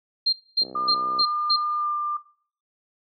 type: tone bursts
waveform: sine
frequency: 4186 Hz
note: C8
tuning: in tune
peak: -17 dBFS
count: 5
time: 0.26-1.565 s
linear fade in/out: 10 ms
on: 69 ms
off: 240 ms
type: click train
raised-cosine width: 2 ms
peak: -23 dBFS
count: 39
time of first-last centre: 0.62-1.212 s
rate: 64.2 Hz
type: tone with pitch glide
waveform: sine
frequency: 1204 to 1193.6 Hz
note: D6 to D6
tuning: +43 to +28 cents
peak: -23 dBFS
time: 0.75-2.17 s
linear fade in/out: 5 ms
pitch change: -15 cents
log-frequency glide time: 1.75-1.95 s
effects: noise-tail reverb RT60 0.5 s tail -19 dB re dry + high-pass 300 Hz 12 dB/octave